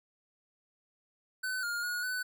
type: tone with pitch steps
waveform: square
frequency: 1512 / 1416 / 1449 / 1501 Hz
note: F#6 / F6 / F#6 / F#6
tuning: +37 / +23 / -37 / +24 cents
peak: -33 dBFS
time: 1.43-2.23 s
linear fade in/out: 10 ms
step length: 200 ms
effects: none

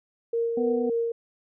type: tone with tremolo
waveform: sine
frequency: 463.8 Hz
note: A#4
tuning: 9 cents flat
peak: -22 dBFS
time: 0.33-1.12 s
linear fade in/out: 5 ms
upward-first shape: sine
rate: 3.5 Hz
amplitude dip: 35%
type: harmonic tone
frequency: 246.9 Hz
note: B3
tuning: in tune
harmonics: 1 / 2 / 3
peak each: -27 / -31 / -39 dBFS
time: 0.57-0.9 s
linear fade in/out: 5 ms
effects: none

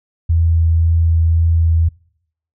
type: tone with vibrato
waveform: sine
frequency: 82.5 Hz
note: E2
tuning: 2 cents sharp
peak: -10 dBFS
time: 0.29-1.89 s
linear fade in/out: 10 ms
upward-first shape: triangle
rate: 1.9 Hz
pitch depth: 11 cents each way
effects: noise-tail reverb RT60 0.7 s tail -26 dB re dry

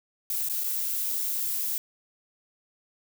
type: noise with dropouts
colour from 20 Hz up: violet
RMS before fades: -29 dBFS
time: 0.3-1.78 s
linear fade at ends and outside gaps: 1 ms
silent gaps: 0.487-0.497 / 0.637-0.642 s
effects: none

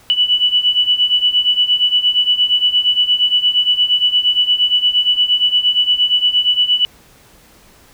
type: beating tone pair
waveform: sine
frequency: 2956 / 2964.6 Hz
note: F#7 / F#7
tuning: -2 / +3 cents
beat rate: 8.6 Hz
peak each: -16 / -13 dBFS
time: 0.1-6.85 s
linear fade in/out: 0 ms
effects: pink hiss -47 dBFS RMS until 7.93 s

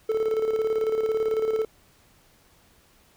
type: tone with tremolo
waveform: triangle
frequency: 440 Hz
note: A4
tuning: in tune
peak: -18 dBFS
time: 0.09-1.65 s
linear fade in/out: 5 ms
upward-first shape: square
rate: 18 Hz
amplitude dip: 50%
effects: pink hiss -59 dBFS RMS until 3.16 s

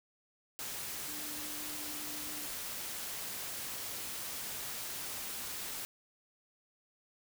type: tone in noise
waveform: sine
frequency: 299 Hz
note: D4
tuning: 31 cents sharp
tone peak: -50 dBFS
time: 1.08-2.46 s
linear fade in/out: 0 ms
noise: white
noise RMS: -41 dBFS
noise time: 0.59-5.85 s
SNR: -12 dB
effects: none

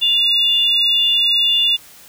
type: tone pair together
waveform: sine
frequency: 2816 / 3486 Hz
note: F7 / A7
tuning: +14 / -17 cents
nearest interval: major third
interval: 369 cents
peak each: -15 dBFS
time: 0.01-1.77 s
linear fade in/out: 20 ms
effects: white hiss -43 dBFS RMS until 2.08 s

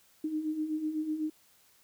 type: beating tone pair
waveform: sine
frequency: 303.3 / 311.3 Hz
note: D#4 / D#4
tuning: -44 / +1 cents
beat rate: 8 Hz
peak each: -38 / -31 dBFS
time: 0.24-1.3 s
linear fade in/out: 5 ms
effects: white hiss -64 dBFS RMS until 1.83 s

